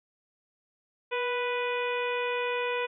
harmonic tone with a mistuned harmonic, 494 Hz, B4, in tune, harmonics 1 / 2 / 3 / 4 / 5 / 6 / 7, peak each -30 / -34 / -38 / -39 / -35 / -43 / -45 dBFS, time 1.11-2.87 s, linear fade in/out 20 ms, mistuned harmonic 1, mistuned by -31 cents, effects none

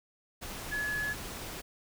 sine tone in noise, 1700 Hz, G#6, 40 cents sharp, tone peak -31 dBFS, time 0.71-1.14 s, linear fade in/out 20 ms, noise pink, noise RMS -41 dBFS, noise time 0.41-1.62 s, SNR +7 dB, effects none

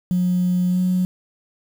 sine tone with pitch glide, 180 to 182.72 Hz, F#3 to F#3, -47 to -21 cents, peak -15 dBFS, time 0.11-1.05 s, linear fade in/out 0 ms, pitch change +26 cents, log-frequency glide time 0.7-0.79 s, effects tanh soft clip ceiling -12 dBFS + 7-bit

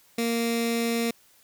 15% pulse tone with notch filter, 232.2 Hz, A#3, 7 cents flat, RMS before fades -26 dBFS, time 0.18-1.11 s, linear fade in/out 5 ms, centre 880 Hz, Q 0.89, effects white hiss -59 dBFS RMS until 1.43 s

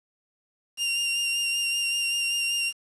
sawtooth tone with vibrato, 2785 Hz, F7, 5 cents flat, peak -21 dBFS, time 0.77-2.73 s, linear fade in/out 50 ms, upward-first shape sine, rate 5.2 Hz, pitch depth 18 cents each way, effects resampled to 24000 Hz + 8-bit

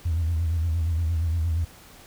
sine tone with vibrato, 82.41 Hz, E2, in tune, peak -20 dBFS, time 0.05-1.65 s, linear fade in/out 10 ms, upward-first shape sine, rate 8.6 Hz, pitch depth 81 cents each way, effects tanh soft clip ceiling -18 dBFS + pink hiss -49 dBFS RMS until 2.06 s

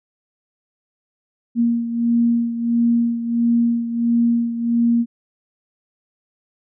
sine beating tone pair, 234.3 / 235.8 Hz, A#3 / A#3, +9 / +20 cents, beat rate 1.5 Hz, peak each -16 / -22 dBFS, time 1.55-5.06 s, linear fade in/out 50 ms, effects none

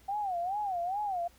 sine tone with vibrato, 760 Hz, F#5, 46 cents sharp, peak -30 dBFS, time 0.08-1.28 s, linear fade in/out 10 ms, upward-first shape sine, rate 2.4 Hz, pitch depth 180 cents each way, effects added 60 Hz sine -63 dBFS peak until 1.38 s + pink hiss -62 dBFS RMS until 1.38 s

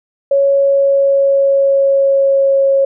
sine tone with pitch glide, 555 to 546.7 Hz, C#5 to C#5, +2 to -24 cents, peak -8 dBFS, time 0.31-2.85 s, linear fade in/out 5 ms, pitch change -26 cents, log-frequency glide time 0.49-2.66 s, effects none

